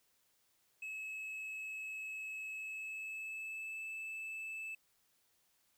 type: tone with pitch glide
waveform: triangle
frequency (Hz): 2584 to 2626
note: E7 to E7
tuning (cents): -35 to -7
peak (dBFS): -40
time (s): 0.82-4.75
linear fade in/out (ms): 5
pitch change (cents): +28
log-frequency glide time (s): 2.52-3.84
effects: white hiss -75 dBFS RMS until 5.77 s